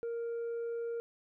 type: tone with tanh clipping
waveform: triangle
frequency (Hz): 466.2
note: A#4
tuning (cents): 0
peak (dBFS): -35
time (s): 0.03-1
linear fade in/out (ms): 0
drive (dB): 7
effects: none